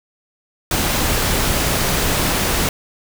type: noise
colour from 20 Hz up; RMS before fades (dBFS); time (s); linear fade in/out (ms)
pink; -18; 0.71-2.69; 2
effects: none